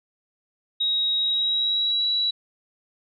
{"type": "tone with pitch glide", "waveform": "sine", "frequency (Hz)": [3800, 3916], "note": ["A#7", "B7"], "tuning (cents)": [33, -15], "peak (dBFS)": -20, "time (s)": [0.8, 2.31], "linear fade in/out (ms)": 10, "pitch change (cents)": 52, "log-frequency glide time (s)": [1.17, 2.08], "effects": []}